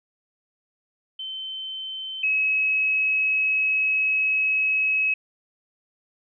sine tone pair in turn, 3083 / 2564 Hz, G7 / E7, -29 / -49 cents, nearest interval minor third, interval 320 cents, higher first, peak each -30 / -19 dBFS, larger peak second, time 1.19-2.23 / 2.23-5.14 s, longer second, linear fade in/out 5 ms, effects none

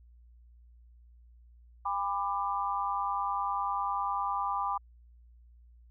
sine tone cluster, 805 / 995 / 1185 Hz, G5 / B5 / D6, +46 / +13 / +15 cents, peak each -34 / -33 / -33 dBFS, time 1.85-4.78 s, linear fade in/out 10 ms, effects added 59 Hz sine -54 dBFS peak until 5.9 s

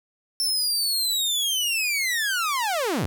sawtooth linear sweep, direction down, 5390 to 64.1 Hz, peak -19 dBFS, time 0.4-3.06 s, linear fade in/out 0 ms, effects none

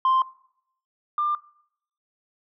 sine tone pair in turn, 1046.5 / 1194.5 Hz, C6 / D6, 0 / +29 cents, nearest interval major second, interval 229 cents, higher second, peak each -15 / -20 dBFS, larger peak first, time 0.05-0.22 / 1.18-1.35 s, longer neither, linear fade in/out 2 ms, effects noise-tail reverb RT60 0.7 s tail -21 dB re dry + tanh soft clip ceiling -15 dBFS

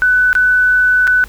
sine tone with dropouts, 1496 Hz, F#6, 19 cents sharp, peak -8 dBFS, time 0.02-1.24 s, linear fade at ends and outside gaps 0 ms, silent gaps 0.33-0.352 / 1.071-1.076 s, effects added 50 Hz sine -33 dBFS peak until 1.28 s + pink hiss -41 dBFS RMS until 1.28 s

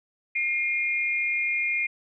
sine tone pair together, 2124 / 2429 Hz, C7 / D#7, +25 / -42 cents, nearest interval major second, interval 233 cents, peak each -26 dBFS, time 0.35-1.87 s, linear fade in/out 10 ms, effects none

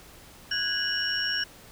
sine tone cluster, 1492 / 1645 / 2941 / 5530 Hz, F#6 / G#6 / F#7 / F8, +14 / -17 / -11 / -18 cents, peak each -35 / -30 / -31 / -30 dBFS, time 0.51-1.44 s, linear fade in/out 5 ms, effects pink hiss -50 dBFS RMS until 1.71 s

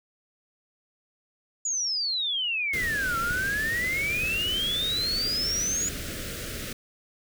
sine exponential two-way sweep, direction down then up, 6950 to 1336 to 6950 Hz, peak -25 dBFS, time 1.65-5.89 s, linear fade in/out 5 ms, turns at 3.18 s
pink band-stop noise, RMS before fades -35 dBFS, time 2.73-6.73 s, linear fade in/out 5 ms, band 620 to 1300 Hz, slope 48 dB/octave
click train, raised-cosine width 5 ms, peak -25 dBFS, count 4, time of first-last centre 3.31-6.088 s, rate 1.08 Hz
effects none

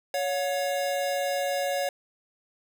square tone pair together, 560 / 720.6 Hz, C#5 / F#5, +18 / -46 cents, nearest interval major third, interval 436 cents, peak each -28 / -31 dBFS, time 0.14-1.89 s, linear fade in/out 2 ms, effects none

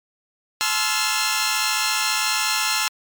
10% pulse chord, F major seventh, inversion first, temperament equal with one note detuned, 860.9 / 1046.5 / 1318.5 / 1396.9 Hz, A5 / C6 / E6 / F6, -38 / 0 / 0 / 0 cents, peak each -17 dBFS, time 0.61-2.88 s, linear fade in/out 0 ms, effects MP3 96 kbps

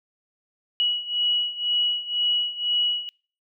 sine beating tone pair, 2921 / 2923 Hz, F#7 / F#7, -23 / -22 cents, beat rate 2 Hz, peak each -26 / -23 dBFS, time 0.8-3.09 s, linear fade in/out 0 ms, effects noise-tail reverb RT60 0.4 s tail -25 dB re dry

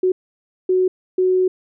sine tone bursts at uneven times, 370 Hz, F#4, in tune, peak -13 dBFS, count 3, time 0.03-0.12 / 0.69-0.88 / 1.18-1.48 s, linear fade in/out 5 ms, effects none

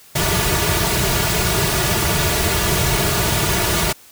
pink noise with comb filter, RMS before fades -18 dBFS, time 0.15-3.93 s, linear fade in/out 10 ms, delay 3.8 ms, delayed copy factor -0.9, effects white hiss -46 dBFS RMS until 4.11 s

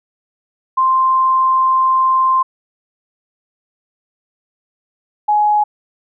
sine tone pair in turn, 1046.5 / 838.8 Hz, C6 / G#5, 0 / +17 cents, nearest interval major third, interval 383 cents, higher first, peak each -10 dBFS, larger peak neither, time 0.77-2.43 / 5.28-5.64 s, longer first, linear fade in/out 10 ms, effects none

